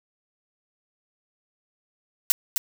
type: noise with echo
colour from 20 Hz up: blue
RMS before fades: -17 dBFS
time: 2.3-2.32 s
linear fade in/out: 0 ms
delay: 260 ms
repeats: 1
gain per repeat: -6 dB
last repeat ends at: 2.58 s
effects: none